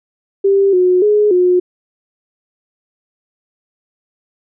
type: tone with pitch steps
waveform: sine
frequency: 394.1 / 363.8 / 418.8 / 360.6 Hz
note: G4 / F#4 / G#4 / F#4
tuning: +9 / -29 / +15 / -45 cents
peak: -8 dBFS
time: 0.44-1.6 s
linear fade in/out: 10 ms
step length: 290 ms
effects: none